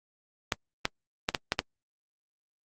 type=clicks; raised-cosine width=0.2 ms; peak=-7 dBFS; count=6; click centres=0.522 / 0.854 / 1.289 / 1.348 / 1.521 / 1.591 s; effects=Opus 32 kbps